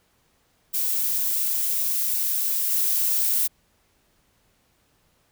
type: noise with level steps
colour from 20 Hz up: violet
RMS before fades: -24 / -22 dBFS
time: 0.73-3.48 s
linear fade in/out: 20 ms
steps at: 2.71 s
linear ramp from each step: 10 ms
effects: pink hiss -65 dBFS RMS until 5.31 s